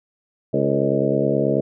harmonic tone with a mistuned harmonic, 69.3 Hz, C#2, in tune, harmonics 2 / 3 / 4 / 5 / 6 / 7 / 8 / 9, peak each -25 / -25 / -25 / -25 / -25 / -25 / -25 / -25 dBFS, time 0.53-1.61 s, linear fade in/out 10 ms, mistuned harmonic 6, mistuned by +44 cents, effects none

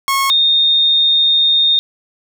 sawtooth / sine tone pair in turn, 1092 / 3673 Hz, C#6 / A#7, -26 / -26 cents, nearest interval octave + major sixth, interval 2100 cents, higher second, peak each -9 dBFS, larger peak neither, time 0.08-0.3 / 0.3-1.79 s, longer second, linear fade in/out 0 ms, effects none

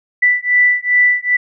sine beating tone pair, 1975.5 / 1978 Hz, B6 / B6, 0 / +2 cents, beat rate 2.5 Hz, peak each -13 dBFS, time 0.22-1.37 s, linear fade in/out 10 ms, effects none

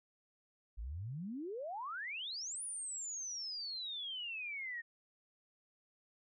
sine exponential two-way sweep, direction up then down, 49 to 9910 to 1831 Hz, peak -40 dBFS, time 0.77-4.82 s, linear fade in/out 20 ms, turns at 2.63 s, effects none

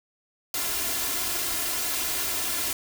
white noise with comb filter, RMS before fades -28 dBFS, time 0.54-2.73 s, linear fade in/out 2 ms, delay 2.9 ms, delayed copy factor +0.6, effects none

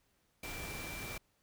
sine tone in noise, 2349 Hz, D7, in tune, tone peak -46 dBFS, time 0.43-1.18 s, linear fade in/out 5 ms, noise pink, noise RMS -44 dBFS, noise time 0.43-1.18 s, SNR -5 dB, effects pink hiss -75 dBFS RMS until 1.42 s

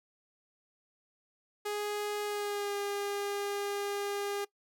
sawtooth tone with pitch glide, 415.3 to 404.6 Hz, G#4 to G#4, 0 to -45 cents, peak -29 dBFS, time 1.65-4.45 s, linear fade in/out 10 ms, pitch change -45 cents, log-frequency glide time 2.25-2.75 s, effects noise-tail reverb RT60 0.1 s tail -20 dB re dry

